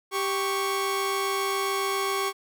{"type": "tone pair together", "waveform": "sawtooth", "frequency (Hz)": [392, 1108.7], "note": ["G4", "C#6"], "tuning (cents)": [0, 0], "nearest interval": "octave + tritone", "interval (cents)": 1800, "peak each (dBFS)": -24, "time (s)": [0.11, 2.33], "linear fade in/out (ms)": 50, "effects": []}